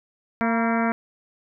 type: harmonic tone with a mistuned harmonic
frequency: 228.8 Hz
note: A#3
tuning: 32 cents flat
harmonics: 1 / 2 / 3 / 4 / 5 / 6 / 7 / 8 / 9 / 10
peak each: -22 / -31 / -27 / -30 / -34 / -30 / -33 / -36 / -36 / -37 dBFS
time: 0.41-0.92 s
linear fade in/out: 0 ms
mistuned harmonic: 4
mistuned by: +59 cents
effects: none